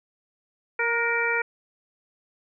harmonic tone with a mistuned harmonic, 466.2 Hz, A#4, in tune, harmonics 1 / 2 / 3 / 4 / 5, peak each -29 / -31 / -27 / -28 / -27 dBFS, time 0.79-1.42 s, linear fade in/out 5 ms, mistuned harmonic 3, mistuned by +31 cents, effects none

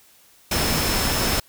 sine tone in noise, 5274 Hz, E8, in tune, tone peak -29 dBFS, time 0.51-1.4 s, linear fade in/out 5 ms, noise pink, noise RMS -22 dBFS, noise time 0.51-1.4 s, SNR -10 dB, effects white hiss -54 dBFS RMS until 1.48 s

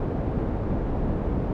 pink low-pass noise, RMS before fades -26 dBFS, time 0-1.53 s, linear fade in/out 2 ms, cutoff 560 Hz, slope 12 dB/octave, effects none

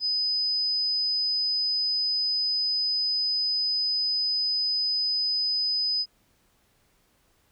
sine tone, 5010 Hz, D#8, 11 cents sharp, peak -23 dBFS, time 0-6.06 s, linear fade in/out 50 ms, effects pink hiss -66 dBFS RMS until 7.51 s

